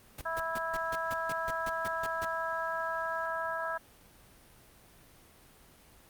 pink noise bursts, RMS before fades -41 dBFS, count 12, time 0.18-2.25 s, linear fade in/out 5 ms, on 35 ms, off 150 ms
harmonic tone, 327.8 Hz, E4, 10 cents flat, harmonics 2 / 3 / 4 / 5, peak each -37 / -37 / -37 / -37 dBFS, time 0.25-3.78 s, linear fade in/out 10 ms
effects pink hiss -58 dBFS RMS until 6.09 s + Opus 32 kbps

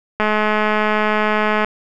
click train, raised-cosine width 0.5 ms, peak -3 dBFS, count 309, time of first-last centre 0.2-1.646 s, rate 213 Hz, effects none

